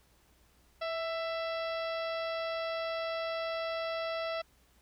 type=harmonic tone with a mistuned harmonic; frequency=664 Hz; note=E5; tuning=12 cents sharp; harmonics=1 / 2 / 3 / 4 / 5 / 6 / 7 / 8; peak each=-34 / -40 / -44 / -46 / -48 / -50 / -51 / -52 dBFS; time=0.81-4.42 s; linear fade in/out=10 ms; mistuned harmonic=1; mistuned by=-25 cents; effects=added 60 Hz sine -67 dBFS peak until 4.81 s + pink hiss -67 dBFS RMS until 4.81 s